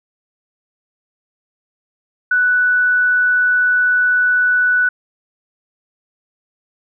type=tone; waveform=sine; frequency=1484 Hz; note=F#6; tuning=5 cents sharp; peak=-11 dBFS; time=2.31-4.89 s; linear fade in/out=5 ms; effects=none